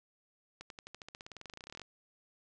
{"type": "accelerating click train", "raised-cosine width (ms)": 0.2, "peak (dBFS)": -29, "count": 26, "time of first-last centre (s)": [0.61, 1.817], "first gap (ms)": 92, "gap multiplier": 0.94, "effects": ["resampled to 24000 Hz", "11-bit"]}